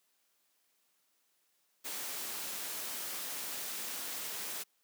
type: noise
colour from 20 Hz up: white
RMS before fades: -40 dBFS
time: 1.84-4.64 s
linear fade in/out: 20 ms
effects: white hiss -75 dBFS RMS until 4.83 s + high-pass 200 Hz 12 dB/octave